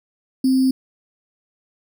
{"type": "tone with sample-and-hold", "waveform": "sine", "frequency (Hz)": 261.6, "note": "C4", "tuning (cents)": 0, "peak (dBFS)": -13, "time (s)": [0.44, 0.71], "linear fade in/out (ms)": 5, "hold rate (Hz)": 4900, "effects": []}